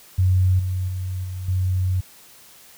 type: tone with level steps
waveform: sine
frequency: 92.5 Hz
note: F#2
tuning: in tune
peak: -14 / -21 / -24 / -27 / -18 dBFS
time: 0.18-2.01 s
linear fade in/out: 10 ms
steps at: 0.59 / 0.88 / 1.24 / 1.48 s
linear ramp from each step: 5 ms
effects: white hiss -48 dBFS RMS until 2.77 s